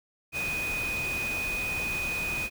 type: tone in noise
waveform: sine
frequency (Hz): 2489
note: D#7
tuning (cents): 0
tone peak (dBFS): -29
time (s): 0.32-2.5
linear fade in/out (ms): 50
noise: pink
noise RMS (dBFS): -37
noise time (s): 0.32-2.5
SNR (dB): +5
effects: none